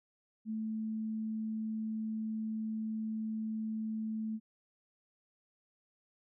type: tone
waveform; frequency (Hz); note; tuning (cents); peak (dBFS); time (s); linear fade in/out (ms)
sine; 219.2; A3; -6; -34; 0.45-4.4; 50
effects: none